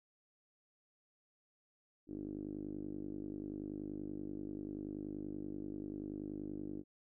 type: tone with low-pass filter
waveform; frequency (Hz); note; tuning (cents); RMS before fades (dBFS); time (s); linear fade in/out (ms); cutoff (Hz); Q
5% pulse; 50.4; G1; +49; -44; 2.07-6.84; 50; 310; 4.9
effects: none